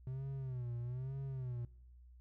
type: tone with vibrato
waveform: triangle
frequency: 127.5 Hz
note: C3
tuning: 44 cents flat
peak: -37 dBFS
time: 0.07-1.65 s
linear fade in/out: 2 ms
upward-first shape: sine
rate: 1.1 Hz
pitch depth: 120 cents each way
effects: noise-tail reverb RT60 0.8 s tail -21 dB re dry + added 61 Hz sine -56 dBFS peak until 2.2 s